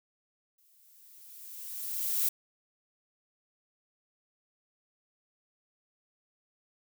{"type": "noise with exponential growth", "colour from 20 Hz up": "violet", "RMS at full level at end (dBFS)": -27, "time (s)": [0.58, 2.29], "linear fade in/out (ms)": 5, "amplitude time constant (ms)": 370, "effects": []}